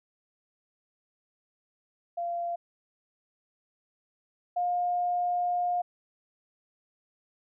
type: tone pair in turn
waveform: sine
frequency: 690 / 710.2 Hz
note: F5 / F5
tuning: -21 / +29 cents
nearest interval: unison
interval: 50 cents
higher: second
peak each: -29 / -25 dBFS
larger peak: second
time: 2.17-2.56 / 4.56-5.82 s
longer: second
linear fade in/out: 10 ms
effects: none

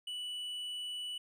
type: tone with tanh clipping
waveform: sine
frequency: 2960 Hz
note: F#7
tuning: in tune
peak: -39 dBFS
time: 0.07-1.18 s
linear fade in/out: 5 ms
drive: 6 dB
effects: none

